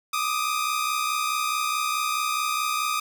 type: tone pair together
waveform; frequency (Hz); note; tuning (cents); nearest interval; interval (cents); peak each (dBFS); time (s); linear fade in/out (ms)
sawtooth; 1192 / 1256.7; D6 / D#6; +25 / +17; minor second; 92; -23; 0.13-3; 5
effects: none